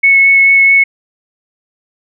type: tone with vibrato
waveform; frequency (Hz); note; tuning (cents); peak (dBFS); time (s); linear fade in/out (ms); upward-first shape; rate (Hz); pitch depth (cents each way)
sine; 2200; C#7; -14; -4; 0.03-0.84; 10; sine; 4.6; 8
effects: none